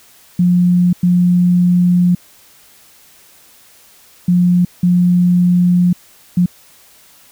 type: tone bursts at uneven times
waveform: sine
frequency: 177.6 Hz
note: F3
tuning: 29 cents sharp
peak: -8 dBFS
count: 5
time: 0.39-0.93 / 1.03-2.15 / 4.28-4.65 / 4.83-5.93 / 6.37-6.46 s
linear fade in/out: 5 ms
effects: white hiss -46 dBFS RMS until 7.31 s